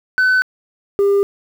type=tone pair in turn; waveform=sine; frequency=1511 / 400.2 Hz; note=F#6 / G4; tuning=+36 / +36 cents; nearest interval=octave + major seventh; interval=2300 cents; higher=first; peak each=-8 dBFS; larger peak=neither; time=0.18-0.42 / 0.99-1.23 s; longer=neither; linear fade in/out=0 ms; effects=tanh soft clip ceiling -10 dBFS + 7-bit